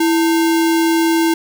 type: tone with sample-and-hold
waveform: sine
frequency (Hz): 329.6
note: E4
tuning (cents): 0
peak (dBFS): -11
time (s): 0-1.34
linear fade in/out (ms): 5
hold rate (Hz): 1225
effects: none